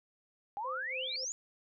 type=exponential sweep; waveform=sine; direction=up; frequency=784 to 7040 Hz; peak=-35 dBFS; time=0.57-1.32 s; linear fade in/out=0 ms
type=tone with tremolo; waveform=sine; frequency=518 Hz; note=C5; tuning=17 cents flat; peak=-39 dBFS; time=0.64-1.25 s; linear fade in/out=10 ms; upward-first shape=sine; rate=3.5 Hz; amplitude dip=90%
type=tone with exponential growth; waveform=sine; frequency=2339 Hz; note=D7; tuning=8 cents flat; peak=-37 dBFS; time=0.96-1.16 s; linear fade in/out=2 ms; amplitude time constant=43 ms
effects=none